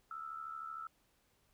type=tone with amplitude modulation; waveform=sine; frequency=1318.5 Hz; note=E6; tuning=in tune; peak=-39 dBFS; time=0.11-0.87 s; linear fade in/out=2 ms; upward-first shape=sine; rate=73.1 Hz; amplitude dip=70%; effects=pink hiss -74 dBFS RMS until 1.53 s